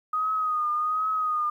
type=tone with vibrato; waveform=sine; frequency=1244.5 Hz; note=D#6; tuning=in tune; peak=-23 dBFS; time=0.13-1.5 s; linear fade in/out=5 ms; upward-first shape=triangle; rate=1.3 Hz; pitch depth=55 cents each way; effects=10-bit